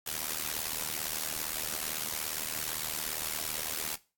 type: noise with amplitude modulation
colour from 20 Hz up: white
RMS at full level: -31 dBFS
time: 0.06-3.96 s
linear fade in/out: 10 ms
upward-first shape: sine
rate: 77.6 Hz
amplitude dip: 95%
effects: noise-tail reverb RT60 0.3 s tail -18 dB re dry + AAC 64 kbps